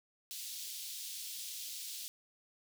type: high-pass noise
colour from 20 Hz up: pink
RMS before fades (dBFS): -44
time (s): 0.31-2.08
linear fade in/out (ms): 0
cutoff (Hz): 3400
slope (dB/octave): 24
effects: none